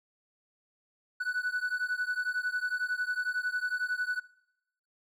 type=beating tone pair; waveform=triangle; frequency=1480 / 1491 Hz; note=F#6 / F#6; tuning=0 / +13 cents; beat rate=11 Hz; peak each=-31 dBFS; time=1.2-4.2 s; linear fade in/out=10 ms; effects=noise-tail reverb RT60 0.8 s tail -20 dB re dry